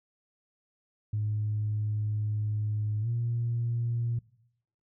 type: tone with pitch glide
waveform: sine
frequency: 106.1 to 117.73 Hz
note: G#2 to A#2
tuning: +38 to +18 cents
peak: -26 dBFS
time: 1.13-4.19 s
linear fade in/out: 5 ms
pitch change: +180 cents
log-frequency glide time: 3.01-3.08 s
effects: noise-tail reverb RT60 0.8 s tail -22 dB re dry + tanh soft clip ceiling -22 dBFS